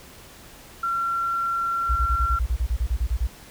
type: tone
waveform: sine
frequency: 1365 Hz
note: F6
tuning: 40 cents flat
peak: -22 dBFS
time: 0.83-2.39 s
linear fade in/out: 5 ms
type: tone bursts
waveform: sine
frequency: 59.2 Hz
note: A#1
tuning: 27 cents sharp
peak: -19 dBFS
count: 14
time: 1.89-3.272 s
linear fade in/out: 10 ms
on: 69 ms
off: 32 ms
effects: pink hiss -46 dBFS RMS until 3.5 s